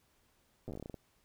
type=slowing click train; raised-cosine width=2 ms; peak=-30 dBFS; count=13; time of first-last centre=0.68-0.943 s; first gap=8 ms; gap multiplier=1.17; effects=pink hiss -72 dBFS RMS until 1.24 s